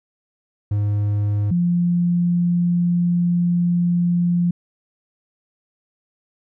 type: tone pair in turn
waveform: triangle / sine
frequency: 103.2 / 174.36 Hz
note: G#2 / F3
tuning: -10 / -3 cents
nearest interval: major sixth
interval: 907 cents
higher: second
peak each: -15 dBFS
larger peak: neither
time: 0.71-1.51 / 1.51-4.51 s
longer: second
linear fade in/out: 5 ms
effects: none